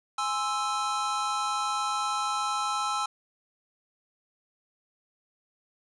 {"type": "chord", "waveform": "square", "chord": "Ab augmented", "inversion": "none", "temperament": "equal", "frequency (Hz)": [830.6, 1046.5, 1318.5], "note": ["Ab5", "C6", "E6"], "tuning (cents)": [0, 0, 0], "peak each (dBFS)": [-33, -35, -30], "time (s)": [0.18, 3.06], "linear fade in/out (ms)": 5, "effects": ["resampled to 22050 Hz", "9-bit"]}